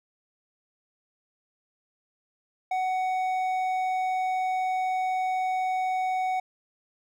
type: tone with hard clipping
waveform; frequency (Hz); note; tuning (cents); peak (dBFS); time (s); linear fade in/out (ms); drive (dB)
sine; 746; F#5; +14; -26; 2.71-6.4; 5; 6
effects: none